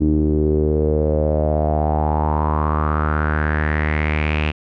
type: tone with low-pass filter sweep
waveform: sawtooth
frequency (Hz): 76.3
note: D#2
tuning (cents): -33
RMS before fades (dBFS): -18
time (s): 0-4.52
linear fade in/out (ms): 20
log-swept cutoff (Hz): 300 to 2700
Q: 5.8
effects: none